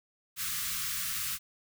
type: band-stop noise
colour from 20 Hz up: white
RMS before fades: -34 dBFS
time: 0.36-1.39 s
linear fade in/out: 50 ms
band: 200 to 1100 Hz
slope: 96 dB/octave
effects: none